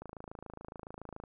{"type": "click train", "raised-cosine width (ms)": 1, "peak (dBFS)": -30, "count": 34, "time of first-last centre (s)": [0.02, 1.238], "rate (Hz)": 27.1, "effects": []}